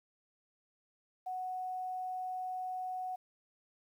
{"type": "tone with quantisation", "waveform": "sine", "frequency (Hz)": 740, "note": "F#5", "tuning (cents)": 0, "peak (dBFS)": -36, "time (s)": [1.26, 3.16], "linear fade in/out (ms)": 10, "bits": 11, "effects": []}